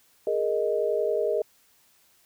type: chord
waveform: sine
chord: Ab suspended second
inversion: none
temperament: equal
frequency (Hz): 415.3 / 466.2 / 622.3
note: Ab4 / Bb4 / Eb5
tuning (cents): 0 / 0 / 0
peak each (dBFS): -27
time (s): 0.27-1.42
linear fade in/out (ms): 2
effects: white hiss -62 dBFS RMS until 2.25 s